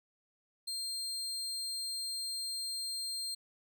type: tone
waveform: 30% pulse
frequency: 4200 Hz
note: C8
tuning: 6 cents sharp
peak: -33 dBFS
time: 0.67-3.35 s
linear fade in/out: 10 ms
effects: none